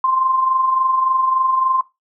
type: tone with amplitude modulation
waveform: sine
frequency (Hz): 1046.5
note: C6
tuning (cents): 0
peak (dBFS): -12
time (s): 0.04-1.81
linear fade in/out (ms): 2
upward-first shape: sine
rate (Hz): 23.5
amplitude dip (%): 50
effects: noise-tail reverb RT60 0.2 s tail -18 dB re dry